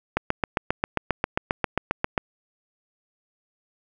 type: click train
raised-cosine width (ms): 0.5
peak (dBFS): -6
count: 16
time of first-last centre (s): 0.17-2.178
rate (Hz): 7.47
effects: none